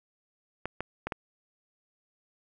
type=clicks; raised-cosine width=0.5 ms; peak=-17 dBFS; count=4; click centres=0.656 / 0.806 / 1.07 / 1.122 s; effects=none